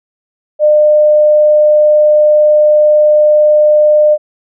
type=tone; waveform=sine; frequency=603 Hz; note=D5; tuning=46 cents sharp; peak=-4 dBFS; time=0.59-4.18 s; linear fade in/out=50 ms; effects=none